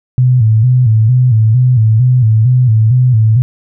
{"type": "tone with vibrato", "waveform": "sine", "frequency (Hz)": 117.9, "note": "A#2", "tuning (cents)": 20, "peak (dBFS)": -5, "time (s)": [0.18, 3.42], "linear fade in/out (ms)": 0, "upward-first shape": "square", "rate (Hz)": 2.2, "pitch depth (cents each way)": 120, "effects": []}